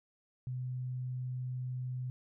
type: tone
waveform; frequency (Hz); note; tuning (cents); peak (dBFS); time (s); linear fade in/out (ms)
sine; 126.7; B2; +45; -35; 0.47-2.1; 0
effects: none